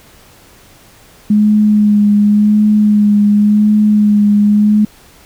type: tone with vibrato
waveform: sine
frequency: 208.9 Hz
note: G#3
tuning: 10 cents sharp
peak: -6 dBFS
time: 1.3-4.85 s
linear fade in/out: 5 ms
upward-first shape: sine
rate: 0.91 Hz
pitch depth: 22 cents each way
effects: pink hiss -43 dBFS RMS until 5.25 s